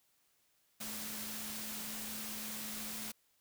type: tone in noise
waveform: sine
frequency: 215.6 Hz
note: A3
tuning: 35 cents flat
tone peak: -49 dBFS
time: 0.8-3.12 s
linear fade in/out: 10 ms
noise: white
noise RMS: -43 dBFS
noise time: 0.8-3.12 s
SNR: -9 dB
effects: white hiss -74 dBFS RMS until 3.4 s